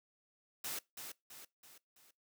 white noise with echo, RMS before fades -41 dBFS, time 0.64-0.79 s, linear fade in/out 5 ms, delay 330 ms, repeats 4, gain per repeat -6 dB, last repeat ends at 2.11 s, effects noise-tail reverb RT60 0.2 s tail -22 dB re dry + high-pass 150 Hz 12 dB/octave

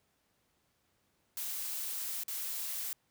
blue noise with dropouts, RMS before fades -38 dBFS, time 1.37-2.93 s, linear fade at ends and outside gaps 1 ms, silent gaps 2.236-2.281 s, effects pink hiss -75 dBFS RMS until 3.1 s + high-pass 60 Hz 12 dB/octave

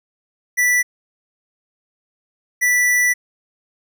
square tone pair in turn, 1969 / 1969 Hz, B6 / B6, -6 / -6 cents, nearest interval unison, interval 0 cents, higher neither, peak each -14 dBFS, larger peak neither, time 0.57-0.83 / 2.61-3.14 s, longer second, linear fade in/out 20 ms, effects none

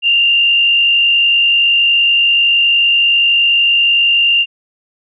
sine tone with frequency modulation, 2794 Hz, F7, in tune, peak -8 dBFS, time 0.02-4.46 s, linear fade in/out 50 ms, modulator 50.6 Hz, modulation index 0.86, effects none

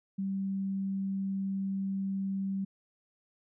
sine tone, 194.2 Hz, G3, 16 cents flat, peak -30 dBFS, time 0.18-2.65 s, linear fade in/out 10 ms, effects none

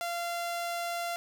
sawtooth tone, 689 Hz, F5, 24 cents flat, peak -28 dBFS, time 0.01-1.16 s, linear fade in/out 0 ms, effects none

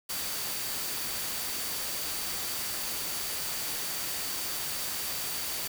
sine tone in noise, 4600 Hz, D8, 37 cents flat, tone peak -42 dBFS, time 0.09-5.68 s, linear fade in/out 10 ms, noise white, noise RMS -34 dBFS, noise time 0.09-5.68 s, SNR -11 dB, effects none

